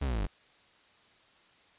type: linear sweep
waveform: 40% pulse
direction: down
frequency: 73.6 to 43.37 Hz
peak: -28 dBFS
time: 0.01-0.27 s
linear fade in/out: 10 ms
effects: white hiss -62 dBFS RMS until 1.78 s + resampled to 8000 Hz